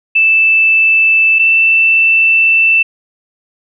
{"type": "tone pair in turn", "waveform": "sine", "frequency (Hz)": [2641, 2662], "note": ["E7", "E7"], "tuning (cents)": [3, 16], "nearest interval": "unison", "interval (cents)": 13, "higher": "second", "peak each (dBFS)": -6, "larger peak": "neither", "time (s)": [[0.15, 1.39], [1.39, 2.83]], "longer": "second", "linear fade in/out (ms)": 10, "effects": []}